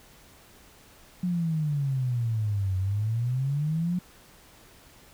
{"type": "exponential two-way sweep", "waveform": "sine", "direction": "down then up", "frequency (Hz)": [182.6, 92.5, 182.6], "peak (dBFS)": -24, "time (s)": [1.23, 3.99], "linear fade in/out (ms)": 5, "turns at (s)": 2.77, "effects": ["pink hiss -54 dBFS RMS until 5.13 s"]}